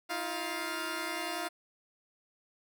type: tone cluster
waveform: 10% pulse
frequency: 318.7 / 349.2 / 699 Hz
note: D#4 / F4 / F5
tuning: +42 / 0 / +1 cents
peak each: -30 dBFS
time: 0.09-1.49 s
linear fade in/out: 20 ms
effects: none